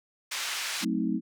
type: band-pass noise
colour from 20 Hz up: pink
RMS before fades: -33 dBFS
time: 0.31-0.85 s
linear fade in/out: 10 ms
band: 1700 to 7800 Hz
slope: 12 dB/octave
type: chord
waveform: sine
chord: F# diminished seventh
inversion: none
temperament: equal with one note detuned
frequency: 185 / 220 / 261.6 / 318.4 Hz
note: F#3 / A3 / C4 / Eb4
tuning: 0 / 0 / 0 / +40 cents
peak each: -32 / -30 / -31 / -31 dBFS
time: 0.81-1.21 s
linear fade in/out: 50 ms
effects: none